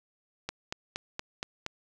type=click train; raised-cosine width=0.2 ms; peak=-16 dBFS; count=6; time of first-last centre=0.49-1.664 s; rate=4.26 Hz; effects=none